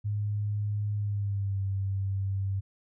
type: tone with pitch glide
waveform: sine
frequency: 103.83 to 97.44 Hz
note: G#2 to G2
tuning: 0 to -10 cents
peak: -27 dBFS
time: 0.04-2.61 s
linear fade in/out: 20 ms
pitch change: -110 cents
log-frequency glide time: 0.96-1.61 s
effects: none